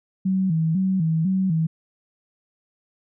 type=tone with vibrato; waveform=sine; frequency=174.61 Hz; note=F3; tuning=in tune; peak=-18 dBFS; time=0.25-1.67 s; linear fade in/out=10 ms; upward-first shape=square; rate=2 Hz; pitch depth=140 cents each way; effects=none